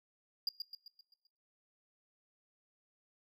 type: tone with echo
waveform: triangle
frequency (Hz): 4824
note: D8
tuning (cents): +46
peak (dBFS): -30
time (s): 0.47-0.49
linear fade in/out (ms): 2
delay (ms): 130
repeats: 6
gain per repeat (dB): -6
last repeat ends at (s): 1.27
effects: noise-tail reverb RT60 0.7 s tail -23 dB re dry